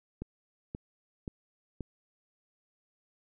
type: click train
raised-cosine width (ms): 3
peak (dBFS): -24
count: 4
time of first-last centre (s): 0.22-1.807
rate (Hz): 1.89
effects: none